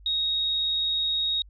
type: tone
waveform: sine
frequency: 3761 Hz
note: A#7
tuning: 15 cents sharp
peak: -23 dBFS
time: 0.06-1.42 s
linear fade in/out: 2 ms
effects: added 50 Hz sine -47 dBFS peak until 1.49 s